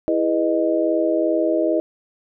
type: chord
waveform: sine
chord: E major seventh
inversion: none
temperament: just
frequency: 329.6 / 412 / 494.4 / 618.1 Hz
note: E4 / G#4 / B4 / D#5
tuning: 0 / -14 / +2 / -12 cents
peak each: -20 / -26 / -25 / -20 dBFS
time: 0.08-1.8 s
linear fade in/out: 0 ms
effects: none